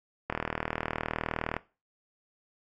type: click train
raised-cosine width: 0.5 ms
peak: -14 dBFS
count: 51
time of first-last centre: 0.3-1.566 s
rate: 39.5 Hz
effects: noise-tail reverb RT60 0.3 s tail -18 dB re dry + AAC 64 kbps